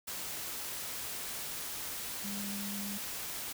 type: tone in noise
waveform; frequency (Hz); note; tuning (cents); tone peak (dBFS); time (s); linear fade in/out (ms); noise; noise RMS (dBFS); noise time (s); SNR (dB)
sine; 201.9; G#3; -49; -39; 2.24-2.98; 10; white; -40; 0.07-3.53; -2
effects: none